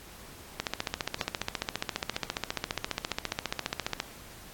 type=click train; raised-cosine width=0.2 ms; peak=-11 dBFS; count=51; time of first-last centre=0.6-4.001 s; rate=14.7 Hz; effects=pink hiss -49 dBFS RMS until 4.53 s + AAC 64 kbps